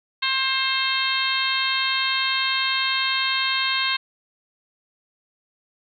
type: harmonic tone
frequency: 530 Hz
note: C5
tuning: 22 cents sharp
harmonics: 2 / 3 / 4 / 5 / 6 / 7 / 8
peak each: -28 / -28 / -28 / -28 / -28 / -28 / -28 dBFS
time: 0.22-3.97 s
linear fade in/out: 10 ms
effects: none